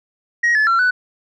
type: tone with pitch steps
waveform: sine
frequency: 1889 / 1726 / 1360 / 1490 Hz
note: A#6 / A6 / F6 / F#6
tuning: +22 / -34 / -46 / +12 cents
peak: -10 dBFS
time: 0.43-0.91 s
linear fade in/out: 10 ms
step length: 120 ms
effects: tanh soft clip ceiling -11 dBFS